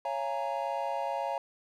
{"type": "chord", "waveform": "triangle", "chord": "Bb minor seventh", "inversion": "first", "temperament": "equal with one note detuned", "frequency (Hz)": [554.4, 683.7, 830.6, 932.3], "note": ["Db5", "F5", "Ab5", "Bb5"], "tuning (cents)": [0, -37, 0, 0], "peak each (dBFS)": -34, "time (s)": [0.05, 1.38], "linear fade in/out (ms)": 2, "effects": []}